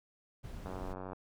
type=noise; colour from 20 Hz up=brown; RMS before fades=-44 dBFS; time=0.43-0.94 s; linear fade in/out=20 ms
type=click train; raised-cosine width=1 ms; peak=-29 dBFS; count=45; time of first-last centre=0.66-1.132 s; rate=93.2 Hz
effects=none